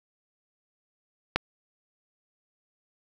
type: click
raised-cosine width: 0.3 ms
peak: -6 dBFS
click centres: 1.36 s
effects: 7-bit